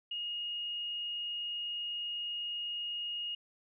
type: tone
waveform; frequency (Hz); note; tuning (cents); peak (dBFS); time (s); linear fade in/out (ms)
sine; 2864; F7; +43; -35; 0.11-3.35; 5
effects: none